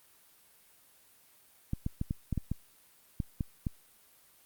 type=clicks; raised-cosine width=5 ms; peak=-19 dBFS; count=10; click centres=1.734 / 1.864 / 2.014 / 2.109 / 2.327 / 2.377 / 2.516 / 3.202 / 3.408 / 3.668 s; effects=white hiss -62 dBFS RMS until 4.45 s + Opus 32 kbps